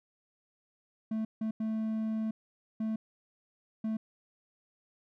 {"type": "tone bursts at uneven times", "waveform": "triangle", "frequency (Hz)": 219.8, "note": "A3", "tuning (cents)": -2, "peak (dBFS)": -28, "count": 5, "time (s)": [[1.11, 1.25], [1.41, 1.51], [1.6, 2.31], [2.8, 2.96], [3.84, 3.97]], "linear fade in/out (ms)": 5, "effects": []}